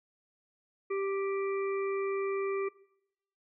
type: harmonic tone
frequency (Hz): 392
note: G4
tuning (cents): 0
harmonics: 1 / 3 / 5 / 6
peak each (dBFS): -30 / -40 / -47 / -45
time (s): 0.9-2.69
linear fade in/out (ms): 10
effects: noise-tail reverb RT60 0.8 s tail -21 dB re dry

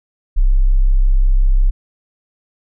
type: tone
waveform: sine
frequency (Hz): 32.78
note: C1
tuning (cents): +4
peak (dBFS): -8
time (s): 0.36-1.71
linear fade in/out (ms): 20
effects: none

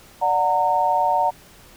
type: chord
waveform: sine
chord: D augmented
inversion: none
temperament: just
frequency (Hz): 587.3 / 734.2 / 917.7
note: D5 / F#5 / A#5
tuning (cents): 0 / -14 / -27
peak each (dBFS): -25 / -20 / -19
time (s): 0.21-1.31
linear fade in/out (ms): 20
effects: pink hiss -48 dBFS RMS until 1.76 s

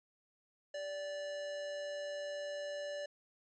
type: tone with amplitude modulation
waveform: square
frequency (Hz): 582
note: D5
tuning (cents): -16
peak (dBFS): -39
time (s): 0.74-3.06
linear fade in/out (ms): 5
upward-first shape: sine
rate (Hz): 190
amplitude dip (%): 25
effects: resampled to 16000 Hz

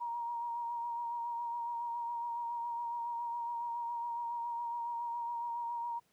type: tone with vibrato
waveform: sine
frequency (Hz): 943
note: A#5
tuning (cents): +20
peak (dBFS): -35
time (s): 0-6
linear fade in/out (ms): 20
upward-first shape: sine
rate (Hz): 7.2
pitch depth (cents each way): 24
effects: pink hiss -73 dBFS RMS until 6.12 s + high-pass 100 Hz 12 dB/octave

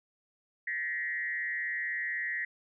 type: tone with frequency modulation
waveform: sine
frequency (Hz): 1900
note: A#6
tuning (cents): +33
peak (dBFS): -31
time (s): 0.67-2.45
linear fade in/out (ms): 5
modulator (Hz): 156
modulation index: 0.87
effects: none

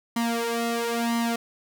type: tone with flanger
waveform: sawtooth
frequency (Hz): 233.1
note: A#3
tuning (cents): 0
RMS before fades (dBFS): -26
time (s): 0.16-1.36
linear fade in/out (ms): 5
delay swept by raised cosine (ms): 0.98 to 2.78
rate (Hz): 1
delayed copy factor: +0.85
effects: none

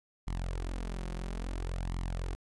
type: tone with flanger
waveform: sawtooth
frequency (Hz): 43.92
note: F1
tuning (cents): +11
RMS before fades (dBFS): -36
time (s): 0.27-2.35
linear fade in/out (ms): 0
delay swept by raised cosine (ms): 0.95 to 5.55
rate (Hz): 0.59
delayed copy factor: +0.65
effects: resampled to 24000 Hz

